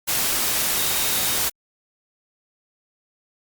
sine tone in noise, 3729 Hz, A#7, in tune, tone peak -32 dBFS, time 0.77-1.38 s, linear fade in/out 20 ms, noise white, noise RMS -22 dBFS, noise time 0.07-1.5 s, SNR -13 dB, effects Opus 48 kbps

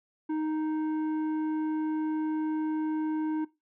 sine tone with tanh clipping, 311.1 Hz, D#4, in tune, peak -29 dBFS, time 0.29-3.45 s, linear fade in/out 10 ms, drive 9 dB, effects noise-tail reverb RT60 0.2 s tail -18 dB re dry

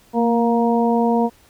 harmonic tone with a mistuned harmonic, 234.8 Hz, A#3, 13 cents sharp, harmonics 1 / 2 / 3 / 4, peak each -17 / -20 / -22 / -23 dBFS, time 0.13-1.3 s, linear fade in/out 50 ms, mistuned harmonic 1, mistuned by -26 cents, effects pink hiss -53 dBFS RMS until 1.49 s

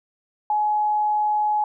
sine tone, 844 Hz, G#5, 28 cents sharp, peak -18 dBFS, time 0.5-1.64 s, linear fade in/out 2 ms, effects none

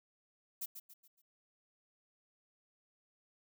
violet noise with echo, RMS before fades -40 dBFS, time 0.61-0.66 s, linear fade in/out 10 ms, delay 140 ms, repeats 4, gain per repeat -8 dB, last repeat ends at 1.22 s, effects none

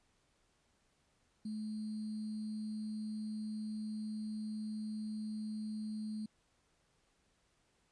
sine tone with sample-and-hold, 215 Hz, A3, 40 cents flat, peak -38 dBFS, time 1.45-6.26 s, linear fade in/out 5 ms, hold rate 4410 Hz, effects pink hiss -75 dBFS RMS until 7.91 s + resampled to 22050 Hz

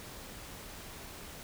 silence, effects pink hiss -47 dBFS RMS until 1.43 s

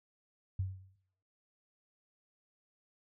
sine tone with exponential decay, 94.5 Hz, F#2, 37 cents sharp, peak -29 dBFS, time 0.59-0.96 s, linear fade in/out 5 ms, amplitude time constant 79 ms, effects noise-tail reverb RT60 0.8 s tail -22 dB re dry

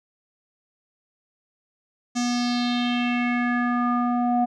square tone with low-pass filter sweep, 242.9 Hz, B3, 29 cents flat, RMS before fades -23 dBFS, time 2.15-4.46 s, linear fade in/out 20 ms, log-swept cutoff 6500 to 730 Hz, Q 4, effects none

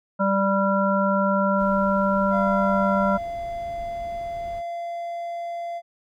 harmonic tone, 196 Hz, G3, in tune, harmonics 1 / 3 / 5 / 7, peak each -22 / -23 / -26 / -25 dBFS, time 0.19-3.18 s, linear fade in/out 20 ms
brown noise, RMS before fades -42 dBFS, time 1.56-4.63 s, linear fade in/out 50 ms
triangle tone, 686 Hz, F5, 31 cents flat, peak -26 dBFS, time 2.3-5.82 s, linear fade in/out 50 ms
effects none

